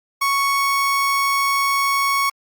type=tone; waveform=30% pulse; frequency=1108.7 Hz; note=C#6; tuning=in tune; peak=-14 dBFS; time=0.21-2.3 s; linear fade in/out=10 ms; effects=Opus 48 kbps